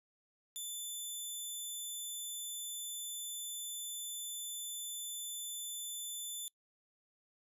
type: tone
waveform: 10% pulse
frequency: 3520 Hz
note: A7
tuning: in tune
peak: -32 dBFS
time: 0.56-6.48 s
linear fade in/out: 0 ms
effects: noise-tail reverb RT60 0.1 s tail -24 dB re dry + resampled to 32000 Hz